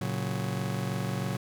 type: chord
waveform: 40% pulse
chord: F# major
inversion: first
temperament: just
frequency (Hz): 115.62 / 138.75 / 185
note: A#2 / C#3 / F#3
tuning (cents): -14 / +2 / 0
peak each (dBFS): -33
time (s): 0.01-1.37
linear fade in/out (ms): 5
effects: none